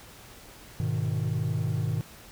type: chord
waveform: triangle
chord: G# minor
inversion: none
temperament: equal with one note detuned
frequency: 103.83 / 124.91 / 155.56 Hz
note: G#2 / B2 / D#3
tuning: 0 / +20 / 0 cents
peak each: -27 dBFS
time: 0.8-2.01 s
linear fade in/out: 0 ms
effects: tanh soft clip ceiling -19 dBFS + pink hiss -49 dBFS RMS until 2.31 s